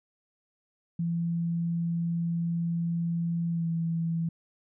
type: tone with pitch glide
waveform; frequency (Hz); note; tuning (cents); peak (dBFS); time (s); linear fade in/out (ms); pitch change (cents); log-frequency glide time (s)
sine; 168.9 to 165.71; E3 to E3; +42 to +9; -26; 0.99-4.29; 5; -33; 3.5-3.68
effects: none